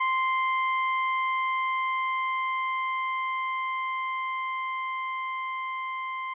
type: tone with level ramp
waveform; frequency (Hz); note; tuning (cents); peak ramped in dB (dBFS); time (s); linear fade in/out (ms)
30% pulse; 1045; C6; -2; -20 to -28; 0-6.34; 10
effects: resampled to 8000 Hz